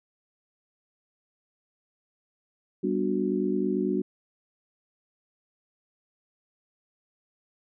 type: chord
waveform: sine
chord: G major seventh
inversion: none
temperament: just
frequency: 196 / 245 / 294 / 367.5 Hz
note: G3 / B3 / D4 / F#4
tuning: 0 / -14 / +2 / -12 cents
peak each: -29 / -31 / -30 / -28 dBFS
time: 2.83-4.02 s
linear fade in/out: 10 ms
effects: none